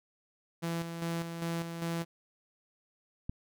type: tone with tremolo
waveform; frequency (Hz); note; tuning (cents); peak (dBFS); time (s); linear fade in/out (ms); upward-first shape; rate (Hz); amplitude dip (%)
sawtooth; 167.6; E3; +29; -28; 0.62-2.05; 20; square; 2.5; 50
type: click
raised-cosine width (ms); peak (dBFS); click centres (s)
5; -23; 3.295
effects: none